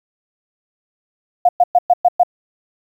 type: tone bursts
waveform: sine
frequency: 711 Hz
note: F5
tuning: 31 cents sharp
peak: -7 dBFS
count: 6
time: 1.45-2.234 s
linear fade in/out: 5 ms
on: 39 ms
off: 110 ms
effects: 8-bit